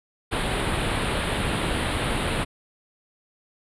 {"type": "band-stop noise", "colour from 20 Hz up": "pink", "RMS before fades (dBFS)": -25, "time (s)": [0.31, 2.45], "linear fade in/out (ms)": 20, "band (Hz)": [4000, 9200], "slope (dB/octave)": 48, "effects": ["resampled to 22050 Hz"]}